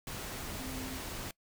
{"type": "tone in noise", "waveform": "sine", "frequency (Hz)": 259.3, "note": "C4", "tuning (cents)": -15, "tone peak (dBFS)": -42, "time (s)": [0.59, 0.98], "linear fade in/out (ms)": 2, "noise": "pink", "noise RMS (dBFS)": -41, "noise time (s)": [0.07, 1.31], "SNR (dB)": -4, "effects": ["noise-tail reverb RT60 0.1 s tail -23 dB re dry"]}